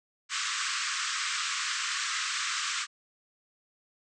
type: band-pass noise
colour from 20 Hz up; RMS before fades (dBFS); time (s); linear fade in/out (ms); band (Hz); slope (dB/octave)
pink; -32; 0.29-2.87; 50; 1100 to 8200; 96
effects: none